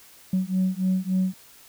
sine beating tone pair, 185 / 188.5 Hz, F#3 / F#3, 0 / +32 cents, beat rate 3.5 Hz, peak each -23 dBFS, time 0.33-1.34 s, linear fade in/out 5 ms, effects tanh soft clip ceiling -16 dBFS + white hiss -51 dBFS RMS until 1.68 s

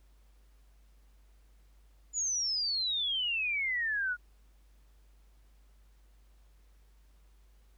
sine exponential sweep, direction down, 7040 to 1418 Hz, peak -29 dBFS, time 2.13-4.17 s, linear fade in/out 50 ms, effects added 50 Hz sine -58 dBFS peak until 7.77 s + pink hiss -72 dBFS RMS until 7.77 s

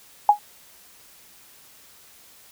sine tone with exponential decay, 830.6 Hz, G#5, in tune, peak -6 dBFS, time 0.29-0.39 s, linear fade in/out 2 ms, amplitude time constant 21 ms, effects white hiss -51 dBFS RMS until 2.51 s

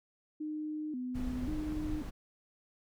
sine tone with vibrato, 277.2 Hz, C#4, in tune, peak -35 dBFS, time 0.4-2.03 s, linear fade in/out 10 ms, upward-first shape square, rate 0.93 Hz, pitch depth 170 cents each way
brown noise, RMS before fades -39 dBFS, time 1.14-2.11 s, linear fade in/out 20 ms
effects none

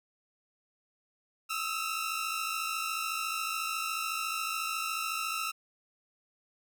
sawtooth tone cluster, 1273 / 1327 / 2739 Hz, D#6 / E6 / F7, +39 / +11 / -34 cents, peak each -33 / -32 / -34 dBFS, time 1.49-5.52 s, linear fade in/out 20 ms, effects none

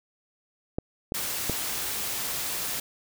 clicks, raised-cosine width 2 ms, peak -14 dBFS, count 3, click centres 0.785 / 1.121 / 1.497 s
white noise, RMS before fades -31 dBFS, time 1.14-2.8 s, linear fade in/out 5 ms
effects none

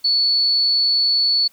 sine tone, 4435 Hz, C#8, in tune, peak -14 dBFS, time 0.04-1.48 s, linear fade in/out 10 ms, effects white hiss -55 dBFS RMS until 1.52 s

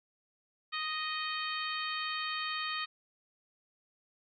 harmonic tone, 622.3 Hz, D#5, in tune, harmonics 2 / 3 / 4 / 5 / 6 / 7, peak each -38 / -40 / -41 / -42 / -43 / -43 dBFS, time 0.72-2.86 s, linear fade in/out 20 ms, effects none

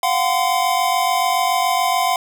square tone cluster, 705 / 752 / 1026 Hz, F5 / F#5 / C6, +16 / +28 / -34 cents, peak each -21 dBFS, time 0.03-2.16 s, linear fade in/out 2 ms, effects none

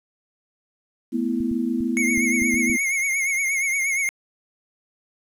sine chord, A suspended second, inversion none, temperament equal, 220 / 246.9 / 329.6 Hz, A3 / B3 / E4, 0 / 0 / 0 cents, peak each -27 / -23 / -27 dBFS, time 1.12-2.77 s, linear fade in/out 20 ms
clicks, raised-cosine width 5 ms, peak -23 dBFS, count 7, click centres 1.405 / 1.514 / 1.806 / 2.177 / 2.42 / 2.542 / 2.698 s
square tone with vibrato, 2175 Hz, C#7, 33 cents flat, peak -21 dBFS, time 1.97-4.09 s, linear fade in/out 0 ms, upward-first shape triangle, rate 8.5 Hz, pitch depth 76 cents each way
effects resampled to 32000 Hz + 9-bit

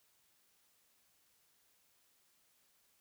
silence, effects white hiss -73 dBFS RMS until 3 s

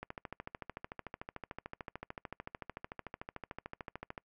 click train, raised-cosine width 0.5 ms, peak -26 dBFS, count 57, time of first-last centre 0.03-4.178 s, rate 13.5 Hz, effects noise-tail reverb RT60 0.1 s tail -26 dB re dry

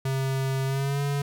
square tone with pitch glide, 133.9 to 141.86 Hz, C3 to C#3, +40 to +40 cents, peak -25 dBFS, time 0.05-1.22 s, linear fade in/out 5 ms, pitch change +100 cents, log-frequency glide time 0.66-1.01 s, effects none

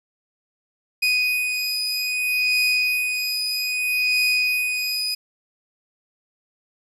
30% pulse beating tone pair, 2489 / 2489.62 Hz, D#7 / D#7, 0 / 0 cents, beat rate 0.62 Hz, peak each -22 / -19 dBFS, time 1.02-5.15 s, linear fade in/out 10 ms, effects low-pass 12000 Hz 12 dB/octave + 9-bit

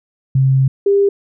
sine tone pair in turn, 133.4 / 399.7 Hz, C3 / G4, +34 / +34 cents, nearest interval octave + perfect fifth, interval 1900 cents, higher second, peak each -9 dBFS, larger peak neither, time 0.35-0.68 / 0.86-1.09 s, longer first, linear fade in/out 5 ms, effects none

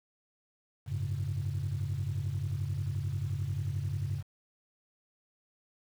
sine chord, F# suspended second, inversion none, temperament equal, 92.5 / 103.83 / 138.59 Hz, F#2 / G#2 / C#3, 0 / 0 / 0 cents, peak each -34 dBFS, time 0.86-4.23 s, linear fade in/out 50 ms, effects tanh soft clip ceiling -25 dBFS + 9-bit

